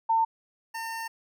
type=tone pair in turn; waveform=sine / 25% pulse; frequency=902 / 907.2 Hz; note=A5 / A#5; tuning=+43 / -47 cents; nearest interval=unison; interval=10 cents; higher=second; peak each=-20 / -29 dBFS; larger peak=first; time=0.09-0.25 / 0.74-1.08 s; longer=second; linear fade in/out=10 ms; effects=none